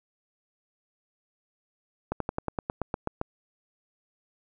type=slowing click train; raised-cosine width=1 ms; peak=-14 dBFS; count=11; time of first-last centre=2.12-3.214 s; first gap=83 ms; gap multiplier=1.06; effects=none

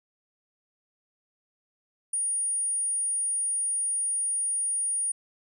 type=tone; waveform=sine; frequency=9560 Hz; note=D9; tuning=30 cents sharp; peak=-25 dBFS; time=2.13-5.12 s; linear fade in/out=5 ms; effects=none

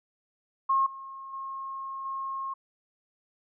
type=tone with level steps; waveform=sine; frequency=1078 Hz; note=C#6; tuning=49 cents flat; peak=-21 / -39 / -34 / -31 dBFS; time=0.69-2.54 s; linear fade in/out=10 ms; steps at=0.86 / 1.33 / 2.05 s; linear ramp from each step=5 ms; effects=none

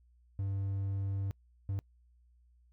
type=tone bursts at uneven times; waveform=triangle; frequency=98 Hz; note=G2; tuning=in tune; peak=-30 dBFS; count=2; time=0.39-1.31 / 1.69-1.79 s; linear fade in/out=0 ms; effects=noise-tail reverb RT60 0.1 s tail -25 dB re dry + added 60 Hz sine -62 dBFS peak until 2.72 s

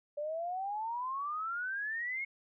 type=exponential sweep; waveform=sine; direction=up; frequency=578 to 2194 Hz; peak=-34 dBFS; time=0.17-2.25 s; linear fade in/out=10 ms; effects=none

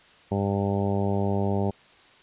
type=harmonic tone; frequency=99.5 Hz; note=G2; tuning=26 cents sharp; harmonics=1 / 2 / 3 / 4 / 5 / 6 / 7 / 8 / 9; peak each=-27 / -27 / -35 / -30 / -35 / -34 / -37 / -36 / -39 dBFS; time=0.31-1.71 s; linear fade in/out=10 ms; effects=white hiss -54 dBFS RMS until 2.22 s + resampled to 8000 Hz

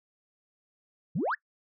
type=exponential sweep; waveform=sine; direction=up; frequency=130.81 to 1929 Hz; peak=-25 dBFS; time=1.15-1.35 s; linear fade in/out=10 ms; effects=noise-tail reverb RT60 0.1 s tail -23 dB re dry + tanh soft clip ceiling -22 dBFS

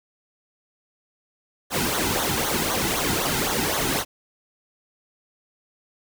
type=noise with flanger; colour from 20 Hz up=pink; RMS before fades=-24 dBFS; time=1.7-4.05 s; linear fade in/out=50 ms; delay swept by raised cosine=0.39 to 1.79 ms; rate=3.9 Hz; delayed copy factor=-0.75; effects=none

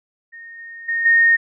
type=tone with level steps; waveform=sine; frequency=1846 Hz; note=A#6; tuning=17 cents flat; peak=-35 / -33 / -18 / -10 dBFS; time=0.32-1.37 s; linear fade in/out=20 ms; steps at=0.58 / 0.88 / 1.05 s; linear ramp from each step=10 ms; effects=none

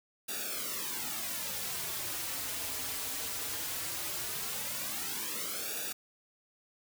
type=noise with flanger; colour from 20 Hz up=white; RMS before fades=-37 dBFS; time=0.28-5.93 s; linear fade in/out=10 ms; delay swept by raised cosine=0.95 to 5.65 ms; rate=0.18 Hz; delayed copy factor=-0.9; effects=none

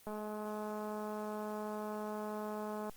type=click train; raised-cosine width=1 ms; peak=-29 dBFS; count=600; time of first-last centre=0.07-2.895 s; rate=212 Hz; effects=white hiss -61 dBFS RMS until 2.96 s + Opus 32 kbps

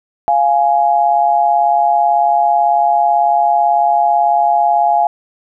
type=tone pair together; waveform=sine; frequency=695.9 / 834 Hz; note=F5 / G#5; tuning=-6 / +7 cents; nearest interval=minor third; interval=313 cents; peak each=-12 dBFS; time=0.28-5.07 s; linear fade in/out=0 ms; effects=none

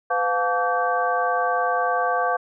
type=tone cluster; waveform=sine; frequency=504 / 710 / 868 / 1147 / 1558 Hz; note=B4 / F5 / A5 / D6 / G6; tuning=+35 / +28 / -24 / -41 / -11 cents; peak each=-26 / -23 / -30 / -25 / -27 dBFS; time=0.1-2.37 s; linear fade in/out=10 ms; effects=none

